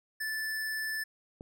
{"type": "tone", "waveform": "square", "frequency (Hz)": 1751, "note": "A6", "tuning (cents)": -9, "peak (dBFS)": -33, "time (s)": [0.2, 1.04], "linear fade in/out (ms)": 10}
{"type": "click", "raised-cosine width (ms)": 2, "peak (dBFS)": -31, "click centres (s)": 1.409}
{"effects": []}